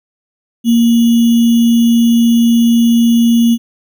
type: tone with sample-and-hold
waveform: sine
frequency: 233.1 Hz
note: A#3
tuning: in tune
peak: -6 dBFS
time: 0.64-3.58 s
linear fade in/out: 50 ms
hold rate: 3150 Hz
effects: none